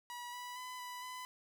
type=tone with pitch steps; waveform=sawtooth; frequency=969 / 983 / 1005 / 990 / 1006 Hz; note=B5 / B5 / B5 / B5 / B5; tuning=-33 / -8 / +30 / +4 / +32 cents; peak=-40 dBFS; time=0.1-1.25 s; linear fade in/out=0 ms; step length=230 ms; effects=12-bit